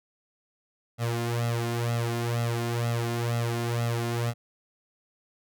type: tone with flanger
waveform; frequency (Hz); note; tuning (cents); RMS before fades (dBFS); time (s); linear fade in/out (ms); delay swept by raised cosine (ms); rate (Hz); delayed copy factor
sawtooth; 117.7; A#2; +17; -28; 0.98-4.34; 50; 1.5 to 2.9; 2.1; +0.85
effects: none